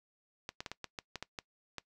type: clicks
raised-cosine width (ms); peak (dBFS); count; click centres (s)
0.2; -22; 10; 0.491 / 0.605 / 0.662 / 0.716 / 0.843 / 0.988 / 1.157 / 1.226 / 1.388 / 1.783
effects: noise-tail reverb RT60 0.1 s tail -21 dB re dry